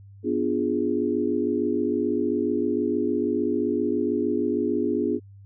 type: chord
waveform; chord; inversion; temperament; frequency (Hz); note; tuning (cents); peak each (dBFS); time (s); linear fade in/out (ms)
sine; B diminished seventh; none; equal; 246.9 / 293.7 / 349.2 / 415.3; B3 / D4 / F4 / Ab4; 0 / 0 / 0 / 0; -27; 0.23-5.2; 50
effects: added 99 Hz sine -44 dBFS peak until 5.45 s